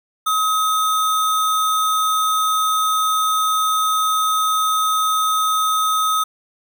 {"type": "tone with sample-and-hold", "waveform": "sine", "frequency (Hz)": 1271, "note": "D#6", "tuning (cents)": 36, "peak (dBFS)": -15, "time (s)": [0.26, 6.24], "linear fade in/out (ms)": 10, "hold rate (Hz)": 4900, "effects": []}